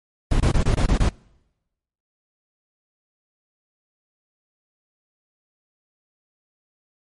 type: noise bursts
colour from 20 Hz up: brown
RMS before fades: -17 dBFS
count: 7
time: 0.31-1.092 s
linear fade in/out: 5 ms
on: 92 ms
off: 23 ms
effects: noise-tail reverb RT60 1.0 s tail -26 dB re dry + MP3 48 kbps

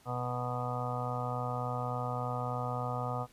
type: harmonic tone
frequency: 123.47 Hz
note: B2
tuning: in tune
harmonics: 1 / 2 / 4 / 5 / 6 / 7 / 8 / 9 / 10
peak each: -36 / -44 / -41 / -44 / -39 / -45 / -45 / -47 / -40 dBFS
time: 0.05-3.27 s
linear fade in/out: 50 ms
effects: pink hiss -62 dBFS RMS until 3.32 s + resampled to 32000 Hz

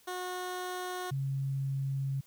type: tone pair in turn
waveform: 15% pulse / sine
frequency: 363.8 / 136.27 Hz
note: F#4 / C#3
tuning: -29 / -29 cents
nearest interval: octave + perfect fourth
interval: 1700 cents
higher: first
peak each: -29 / -30 dBFS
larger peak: first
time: 0.07-1.11 / 1.11-2.21 s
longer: second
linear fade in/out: 10 ms
effects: white hiss -63 dBFS RMS until 2.26 s

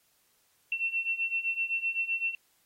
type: beating tone pair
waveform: sine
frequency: 2699 / 2706.8 Hz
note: E7 / E7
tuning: +40 / +45 cents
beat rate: 7.8 Hz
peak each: -33 / -30 dBFS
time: 0.72-2.35 s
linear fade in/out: 2 ms
effects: white hiss -69 dBFS RMS until 2.65 s + AAC 48 kbps

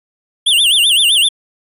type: tone with vibrato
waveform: square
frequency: 3153 Hz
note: G7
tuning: 9 cents sharp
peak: -9 dBFS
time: 0.46-1.29 s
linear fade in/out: 10 ms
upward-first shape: sine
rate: 7.8 Hz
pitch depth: 230 cents each way
effects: resampled to 32000 Hz

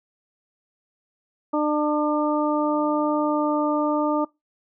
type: harmonic tone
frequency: 299.9 Hz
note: D4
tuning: 36 cents sharp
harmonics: 1 / 2 / 3 / 4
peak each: -22 / -25 / -27 / -28 dBFS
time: 1.53-4.25 s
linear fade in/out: 10 ms
effects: noise-tail reverb RT60 0.2 s tail -23 dB re dry

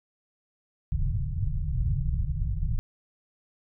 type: low-pass noise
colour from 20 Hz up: pink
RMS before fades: -27 dBFS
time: 0.92-2.79 s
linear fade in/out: 0 ms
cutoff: 160 Hz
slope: 96 dB/octave
effects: none

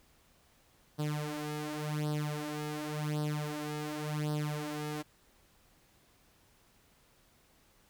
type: tone with flanger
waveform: sawtooth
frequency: 150.4 Hz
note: D3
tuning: 42 cents sharp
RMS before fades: -36 dBFS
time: 0.98-5.03 s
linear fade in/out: 20 ms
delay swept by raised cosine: 0.21 to 4.31 ms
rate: 0.9 Hz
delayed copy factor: +0.8
effects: pink hiss -66 dBFS RMS until 7.89 s

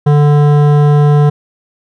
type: tone with hard clipping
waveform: triangle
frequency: 146.83 Hz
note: D3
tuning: in tune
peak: -7 dBFS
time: 0.06-1.3 s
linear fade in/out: 10 ms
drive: 18 dB
effects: none

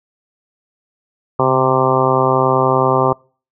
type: harmonic tone with a mistuned harmonic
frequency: 130.6 Hz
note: C3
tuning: 3 cents flat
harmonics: 1 / 2 / 3 / 4 / 5 / 6 / 7 / 8 / 9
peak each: -20 / -23 / -18 / -19 / -21 / -21 / -20 / -20 / -20 dBFS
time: 1.39-3.13 s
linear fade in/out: 5 ms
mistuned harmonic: 1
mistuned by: +38 cents
effects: noise-tail reverb RT60 0.4 s tail -26 dB re dry

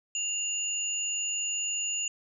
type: tone pair together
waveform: sine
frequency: 2794 / 6923 Hz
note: F7 / A8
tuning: 0 / -29 cents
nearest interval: octave + major third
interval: 1571 cents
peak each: -33 / -30 dBFS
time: 0.15-2.08 s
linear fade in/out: 2 ms
effects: none

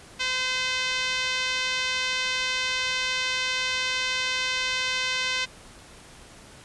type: tone with band-pass filter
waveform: 5% pulse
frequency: 513 Hz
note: C5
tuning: 34 cents flat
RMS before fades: -27 dBFS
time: 0.19-5.46 s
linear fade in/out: 20 ms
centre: 2400 Hz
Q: 0.87
effects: pink hiss -48 dBFS RMS until 6.64 s + resampled to 24000 Hz

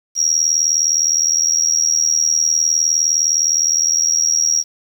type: tone with amplitude modulation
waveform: sine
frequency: 5650 Hz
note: F8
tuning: 19 cents sharp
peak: -8 dBFS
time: 0.15-4.64 s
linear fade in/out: 50 ms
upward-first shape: sine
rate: 79.6 Hz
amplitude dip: 90%
effects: tanh soft clip ceiling -5 dBFS + 7-bit

